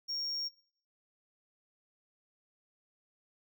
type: tone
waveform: triangle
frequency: 5550 Hz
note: F8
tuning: 12 cents flat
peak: -33 dBFS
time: 0.08-0.49 s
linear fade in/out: 20 ms
effects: noise-tail reverb RT60 0.5 s tail -20 dB re dry